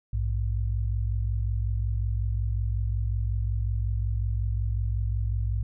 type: tone pair together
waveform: sine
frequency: 58.14 / 103.6 Hz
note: A#1 / G#2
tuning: -4 / -4 cents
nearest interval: minor seventh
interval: 1000 cents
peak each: -26 / -28 dBFS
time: 0.13-5.63 s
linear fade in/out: 5 ms
effects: none